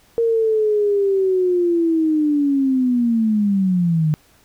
sine linear sweep, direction down, 465.5 to 150 Hz, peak -14 dBFS, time 0.18-4.14 s, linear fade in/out 0 ms, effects pink hiss -54 dBFS RMS until 4.44 s

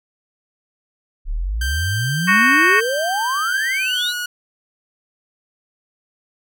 sine exponential sweep, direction up, 32.7 to 4197 Hz, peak -19 dBFS, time 1.25-4.14 s, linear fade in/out 50 ms
sawtooth tone with pitch glide, 1568 to 1454.6 Hz, G6 to F#6, 0 to -30 cents, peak -19 dBFS, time 1.61-4.26 s, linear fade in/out 5 ms, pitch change -130 cents, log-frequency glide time 3.74-4.04 s
harmonic tone, 370 Hz, F#4, in tune, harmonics 3 / 4 / 5 / 6 / 7, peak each -18 / -20 / -14 / -23 / -21 dBFS, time 2.27-2.81 s, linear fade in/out 20 ms
effects none

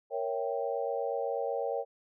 sine chord, A# diminished seventh, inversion none, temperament equal, 466.2 / 554.4 / 659.3 / 784 Hz, A#4 / C#5 / E5 / G5, 0 / 0 / 0 / 0 cents, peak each -34 / -34 / -39 / -37 dBFS, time 0.1-1.85 s, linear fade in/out 50 ms, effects none

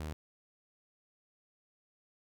sawtooth tone, 77.2 Hz, D#2, 13 cents flat, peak -34 dBFS, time 0-0.13 s, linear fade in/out 0 ms, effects none

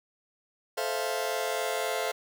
sawtooth chord, F major seventh, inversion first, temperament just, 436.5 / 523.8 / 654.8 / 698.5 Hz, A4 / C5 / E5 / F5, -14 / +2 / -12 / 0 cents, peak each -30 dBFS, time 0.77-2.12 s, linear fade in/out 10 ms, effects none

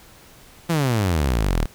sawtooth exponential sweep, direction down, 174.61 to 35.43 Hz, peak -14 dBFS, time 0.69-1.66 s, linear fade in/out 10 ms, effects pink hiss -48 dBFS RMS until 1.74 s

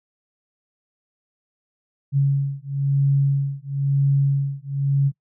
sine beating tone pair, 138.59 / 139.59 Hz, C#3 / C#3, 0 / +12 cents, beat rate 1 Hz, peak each -20 dBFS, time 2.12-5.12 s, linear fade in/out 50 ms, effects noise-tail reverb RT60 0.1 s tail -23 dB re dry

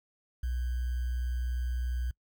sine tone with sample-and-hold, 61.5 Hz, B1, 7 cents flat, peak -29 dBFS, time 0.43-2.11 s, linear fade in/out 5 ms, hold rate 1575 Hz, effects noise-tail reverb RT60 0.1 s tail -24 dB re dry

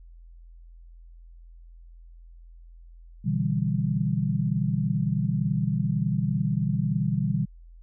sine chord, E minor seventh, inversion second, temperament equal, 123.47 / 146.83 / 164.81 / 196 Hz, B2 / D3 / E3 / G3, 0 / 0 / 0 / 0 cents, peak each -28 dBFS, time 3.24-7.46 s, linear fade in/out 20 ms, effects added 42 Hz sine -45 dBFS peak until 7.82 s

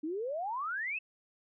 sine exponential sweep, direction up, 293.7 to 2690 Hz, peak -33 dBFS, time 0.03-0.99 s, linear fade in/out 10 ms, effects none

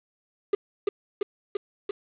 triangle tone with echo, 405.1 Hz, G#4, 43 cents flat, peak -16 dBFS, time 0.53-0.55 s, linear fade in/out 5 ms, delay 340 ms, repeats 4, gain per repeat -2 dB, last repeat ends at 1.91 s, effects resampled to 8000 Hz + 7-bit

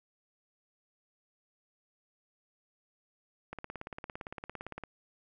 click train, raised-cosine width 0.5 ms, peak -25 dBFS, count 24, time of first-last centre 3.53-4.837 s, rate 17.6 Hz, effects none

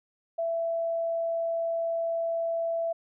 sine tone, 666 Hz, E5, 18 cents sharp, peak -26 dBFS, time 0.38-2.93 s, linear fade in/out 10 ms, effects none

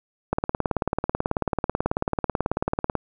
click train, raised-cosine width 1 ms, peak -8 dBFS, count 49, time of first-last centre 0.33-2.953 s, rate 18.3 Hz, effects none

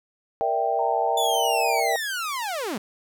sine chord, E half-diminished seventh, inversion second, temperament equal, 466.2 / 587.3 / 659.3 / 784 Hz, Bb4 / D5 / E5 / G5, 0 / 0 / 0 / 0 cents, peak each -28 / -30 / -26 / -24 dBFS, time 0.41-1.96 s, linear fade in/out 0 ms
sine tone with vibrato, 896 Hz, A5, 31 cents sharp, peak -28 dBFS, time 0.79-1.8 s, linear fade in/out 2 ms, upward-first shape square, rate 3.5 Hz, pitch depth 32 cents each way
sawtooth linear sweep, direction down, 3524 to 180 Hz, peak -23 dBFS, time 1.17-2.78 s, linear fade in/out 5 ms
effects none

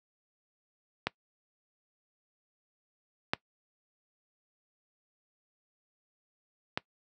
clicks, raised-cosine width 0.3 ms, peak -12 / -10 / -13 dBFS, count 3, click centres 1.07 / 3.335 / 6.775 s, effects noise-tail reverb RT60 0.1 s tail -22 dB re dry + high-pass 100 Hz 12 dB/octave

